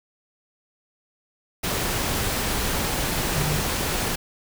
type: tone in noise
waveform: sine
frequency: 150.4 Hz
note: D3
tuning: 42 cents sharp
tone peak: -24 dBFS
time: 3.35-3.6 s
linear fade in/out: 10 ms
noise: pink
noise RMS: -25 dBFS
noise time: 1.63-4.16 s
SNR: -2 dB
effects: none